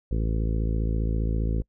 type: harmonic tone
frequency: 55 Hz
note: A1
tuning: in tune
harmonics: 1 / 2 / 3 / 4 / 5 / 6 / 7 / 8 / 9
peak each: -24 / -30 / -34 / -36 / -38 / -40 / -41 / -42 / -43 dBFS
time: 0.11-1.62 s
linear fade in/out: 5 ms
effects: noise-tail reverb RT60 0.1 s tail -26 dB re dry